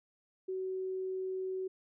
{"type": "tone", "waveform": "sine", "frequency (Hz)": 375.9, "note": "F#4", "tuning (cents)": 27, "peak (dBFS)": -34, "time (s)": [0.48, 1.68], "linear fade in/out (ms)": 10, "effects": []}